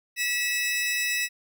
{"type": "tone pair together", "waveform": "sawtooth", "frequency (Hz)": [1947.8, 2600], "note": ["B6", "E7"], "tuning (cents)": [-24, -24], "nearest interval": "perfect fourth", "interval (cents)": 500, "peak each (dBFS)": -24, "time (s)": [0.16, 1.29], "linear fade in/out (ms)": 50, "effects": []}